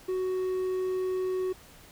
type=tone; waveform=triangle; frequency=371.6 Hz; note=F#4; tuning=7 cents sharp; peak=-25 dBFS; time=0.08-1.53 s; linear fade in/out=10 ms; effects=pink hiss -53 dBFS RMS until 1.91 s